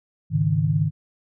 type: chord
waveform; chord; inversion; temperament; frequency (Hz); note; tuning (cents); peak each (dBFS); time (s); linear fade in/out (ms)
sine; Ab suspended fourth; none; just; 103.83 / 138.43 / 155.74; Ab2 / Db3 / Eb3; 0 / -2 / +2; -24 / -24 / -20; 0.3-0.91; 50
effects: none